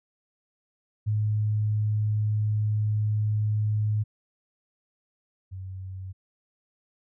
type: tone pair in turn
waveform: sine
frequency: 106.4 / 94.41 Hz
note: G#2 / F#2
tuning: +42 / +35 cents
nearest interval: major second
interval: 207 cents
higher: first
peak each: -22 / -34 dBFS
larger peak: first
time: 1.06-4.04 / 5.51-6.13 s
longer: first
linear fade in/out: 20 ms
effects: none